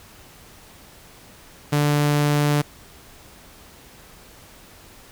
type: tone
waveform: sawtooth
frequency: 146.83 Hz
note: D3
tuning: in tune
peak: -13 dBFS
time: 1.72-2.62 s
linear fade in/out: 10 ms
effects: pink hiss -47 dBFS RMS until 5.11 s